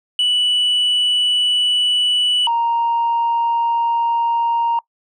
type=tone pair in turn; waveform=sine; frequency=2960 / 932.3 Hz; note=F#7 / A#5; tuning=0 / 0 cents; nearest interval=octave + minor sixth; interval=2000 cents; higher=first; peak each=-11 / -13 dBFS; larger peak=first; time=0.19-2.47 / 2.47-4.79 s; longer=second; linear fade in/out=2 ms; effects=noise-tail reverb RT60 0.1 s tail -23 dB re dry + tanh soft clip ceiling -12 dBFS